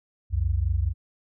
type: tone pair together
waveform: sine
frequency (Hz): 64.1 / 88.42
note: C2 / F2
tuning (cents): -35 / +22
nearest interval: tritone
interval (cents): 557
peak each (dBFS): -24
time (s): 0.3-0.94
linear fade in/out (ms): 50
effects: none